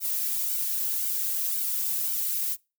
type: noise with flanger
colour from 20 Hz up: violet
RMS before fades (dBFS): -28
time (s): 0-2.57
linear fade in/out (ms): 50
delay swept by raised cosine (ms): 1.3 to 2.6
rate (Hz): 1.9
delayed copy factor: +0.95
effects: noise-tail reverb RT60 0.3 s tail -26 dB re dry